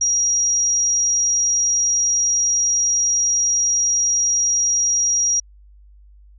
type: tone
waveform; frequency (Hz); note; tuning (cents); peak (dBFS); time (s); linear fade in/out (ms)
sine; 5710; F8; +37; -15; 0.01-5.4; 5
effects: added 50 Hz sine -44 dBFS peak until 6.38 s